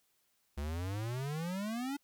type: exponential sweep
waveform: square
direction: up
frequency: 69.3 to 290 Hz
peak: -36 dBFS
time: 0.57-1.97 s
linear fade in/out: 10 ms
effects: white hiss -75 dBFS RMS until 2.03 s